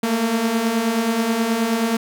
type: beating tone pair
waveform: sawtooth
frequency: 220 / 229.4 Hz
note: A3 / A#3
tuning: 0 / -28 cents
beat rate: 9.4 Hz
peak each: -21 / -15 dBFS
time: 0.03-1.97 s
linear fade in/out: 5 ms
effects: none